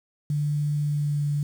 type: tone with pitch glide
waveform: sine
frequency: 147.5 to 145.72 Hz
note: D3 to D3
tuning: +8 to -13 cents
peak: -22 dBFS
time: 0.3-1.43 s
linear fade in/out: 2 ms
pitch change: -21 cents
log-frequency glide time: 0.84-1.25 s
effects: 8-bit